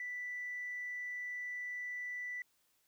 sine tone, 1975.5 Hz, B6, in tune, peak -38 dBFS, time 0-2.42 s, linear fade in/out 2 ms, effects tanh soft clip ceiling -34 dBFS + white hiss -75 dBFS RMS until 2.87 s

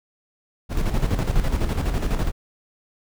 brown noise with tremolo, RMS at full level -19 dBFS, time 0.69-2.32 s, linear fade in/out 50 ms, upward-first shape square, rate 12 Hz, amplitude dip 55%, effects none

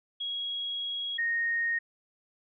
sine tone pair in turn, 3310 / 1857.7 Hz, G#7 / A#6, -6 / -6 cents, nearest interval minor seventh, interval 1000 cents, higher first, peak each -31 / -26 dBFS, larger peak second, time 0.2-1.18 / 1.18-1.79 s, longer first, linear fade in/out 10 ms, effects none

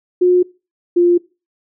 sine tone pair in turn, 360 / 349.5 Hz, F#4 / F4, -47 / +1 cents, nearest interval minor second, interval 52 cents, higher first, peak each -8 dBFS, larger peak neither, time 0.21-0.43 / 0.96-1.18 s, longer neither, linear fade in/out 10 ms, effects noise-tail reverb RT60 0.3 s tail -22 dB re dry

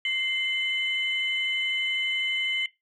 sine tone pair together, 2088 / 3012 Hz, C7 / F#7, -4 / +30 cents, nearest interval tritone, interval 634 cents, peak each -26 dBFS, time 0.05-2.66 s, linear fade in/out 2 ms, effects noise-tail reverb RT60 0.2 s tail -19 dB re dry + tanh soft clip ceiling -18 dBFS

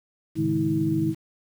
sine tone cluster, 109.4 / 137.4 / 156.5 / 210.3 / 321.2 Hz, A2 / C#3 / D#3 / G#3 / E4, -9 / -15 / +10 / +22 / -45 cents, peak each -32 / -31 / -27 / -32 / -23 dBFS, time 0.35-1.15 s, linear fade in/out 50 ms, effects 8-bit

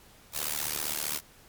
white noise with amplitude modulation, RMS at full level -28 dBFS, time 0.32-1.21 s, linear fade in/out 50 ms, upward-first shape sine, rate 75.2 Hz, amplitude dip 100%, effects pink hiss -56 dBFS RMS until 1.48 s + MP3 96 kbps

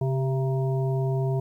harmonic tone with a mistuned harmonic, 133.9 Hz, C3, 40 cents sharp, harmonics 1 / 3 / 5 / 7, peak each -23 / -30 / -35 / -40 dBFS, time 0.01-1.4 s, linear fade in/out 5 ms, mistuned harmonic 3, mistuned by -41 cents, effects 10-bit

